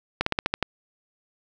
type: slowing click train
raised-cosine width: 0.3 ms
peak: -6 dBFS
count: 7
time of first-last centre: 0.21-0.627 s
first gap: 54 ms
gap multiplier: 1.1
effects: none